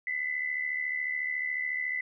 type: tone pair together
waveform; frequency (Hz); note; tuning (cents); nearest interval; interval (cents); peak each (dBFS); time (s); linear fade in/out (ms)
sine; 2000 / 2074; B6 / C7; +21 / -16; minor second; 63; -30 / -36; 0.07-2.01; 2
effects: none